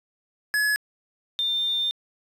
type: tone pair in turn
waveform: square / sine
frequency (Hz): 1697 / 3602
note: G#6 / A7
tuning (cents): +37 / +40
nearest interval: octave + minor second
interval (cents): 1303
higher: second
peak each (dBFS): -21 / -22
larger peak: first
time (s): 0.54-0.76 / 1.39-1.91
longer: second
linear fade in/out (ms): 0
effects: resampled to 32000 Hz + 8-bit